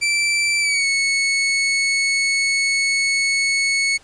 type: tone with pitch glide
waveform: sawtooth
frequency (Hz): 2335 to 2206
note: D7 to C#7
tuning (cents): -11 to -9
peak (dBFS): -13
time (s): 0.01-3.98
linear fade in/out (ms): 20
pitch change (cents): -98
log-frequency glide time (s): 0.6-0.86
effects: pink hiss -50 dBFS RMS until 4.03 s + resampled to 22050 Hz